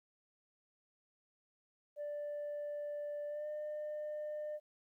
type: tone with pitch glide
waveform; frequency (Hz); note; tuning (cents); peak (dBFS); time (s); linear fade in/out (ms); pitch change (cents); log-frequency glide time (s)
sine; 587.3 to 602.4; D5 to D5; 0 to +44; -37; 1.96-4.6; 50; +44; 3.28-3.46
effects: tanh soft clip ceiling -37 dBFS + 13-bit